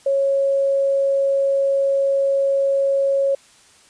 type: tone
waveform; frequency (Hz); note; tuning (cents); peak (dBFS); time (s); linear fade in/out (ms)
sine; 550; C#5; -14; -15; 0.06-3.35; 5
effects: white hiss -51 dBFS RMS until 3.89 s + resampled to 22050 Hz